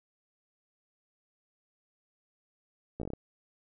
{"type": "slowing click train", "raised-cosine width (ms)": 2, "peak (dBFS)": -24, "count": 7, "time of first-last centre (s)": [3, 3.135], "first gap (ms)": 15, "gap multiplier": 1.16, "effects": []}